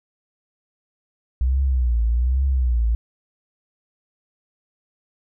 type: tone with vibrato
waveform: sine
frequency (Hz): 61.74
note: B1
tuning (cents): 0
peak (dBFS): -16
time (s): 1.41-2.95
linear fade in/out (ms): 0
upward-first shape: triangle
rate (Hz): 1.2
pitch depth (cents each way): 180
effects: none